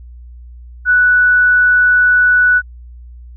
sine tone, 1480 Hz, F#6, in tune, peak -7 dBFS, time 0.85-2.62 s, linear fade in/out 50 ms, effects added 60 Hz sine -32 dBFS peak until 3.36 s

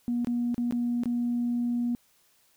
sine tone with dropouts, 240.1 Hz, B3, 49 cents flat, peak -24 dBFS, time 0.08-1.95 s, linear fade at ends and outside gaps 0 ms, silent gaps 0.247-0.271 / 0.544-0.58 / 0.71-0.724 / 1.035-1.057 s, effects tanh soft clip ceiling -20 dBFS + white hiss -65 dBFS RMS until 2.56 s

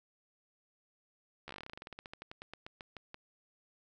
slowing click train, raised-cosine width 0.3 ms, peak -29 dBFS, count 27, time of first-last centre 1.48-3.144 s, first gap 13 ms, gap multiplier 1.11, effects none

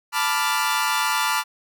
sawtooth chord, B half-diminished seventh, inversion third, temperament equal, 880 / 987.8 / 1174.7 / 1396.9 Hz, A5 / B5 / D6 / F6, 0 / 0 / 0 / 0 cents, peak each -22 dBFS, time 0.12-1.44 s, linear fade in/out 50 ms, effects none

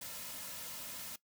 white noise with comb filter, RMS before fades -45 dBFS, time 0.01-1.16 s, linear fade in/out 5 ms, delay 2.6 ms, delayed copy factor -0.6, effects noise-tail reverb RT60 0.1 s tail -18 dB re dry

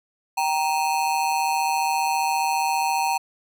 square ring-modulated tone, 858 Hz, A5, 44 cents flat, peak -18 dBFS, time 0.37-3.18 s, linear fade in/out 10 ms, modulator 77.4 Hz, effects none

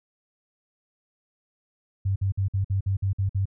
sine tone bursts, 97.4 Hz, G2, 11 cents flat, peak -21 dBFS, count 9, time 2.05-3.456 s, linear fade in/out 10 ms, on 110 ms, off 52 ms, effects none

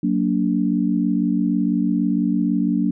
sine chord, Gb augmented, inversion none, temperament just, 185 / 231.2 / 289.1 Hz, Gb3 / Bb3 / D4, 0 / -14 / -27 cents, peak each -21 dBFS, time 0.03-2.91 s, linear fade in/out 5 ms, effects none

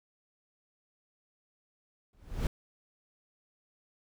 brown noise with exponential growth, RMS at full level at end -25 dBFS, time 2.13-2.47 s, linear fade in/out 2 ms, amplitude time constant 72 ms, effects none

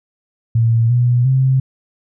sine tone with pitch steps, 114.9 / 122.1 / 131.9 Hz, A#2 / B2 / C3, -25 / -19 / +14 cents, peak -10 dBFS, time 0.55-1.6 s, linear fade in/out 5 ms, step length 350 ms, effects none

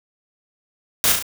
white noise with echo, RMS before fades -17 dBFS, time 1.04-1.12 s, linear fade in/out 0 ms, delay 35 ms, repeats 3, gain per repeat -4 dB, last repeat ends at 1.225 s, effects none

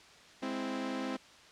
sawtooth chord, Ab augmented, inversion none, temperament equal, 207.7 / 261.6 / 329.6 Hz, Ab3 / C4 / E4, 0 / 0 / 0 cents, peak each -38 / -32 / -38 dBFS, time 0.42-1.17 s, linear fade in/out 10 ms, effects white hiss -56 dBFS RMS until 1.51 s + low-pass 5000 Hz 12 dB/octave

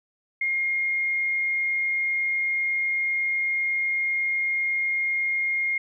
sine tone, 2134 Hz, C7, 34 cents sharp, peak -22 dBFS, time 0.41-5.78 s, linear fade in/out 5 ms, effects none

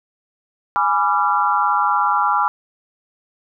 sine chord, G# diminished seventh, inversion none, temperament equal with one note detuned, 830.6 / 987.8 / 1174.7 / 1370.5 Hz, G#5 / B5 / D6 / F6, 0 / 0 / 0 / -33 cents, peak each -20 dBFS, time 0.76-2.48 s, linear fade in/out 0 ms, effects none

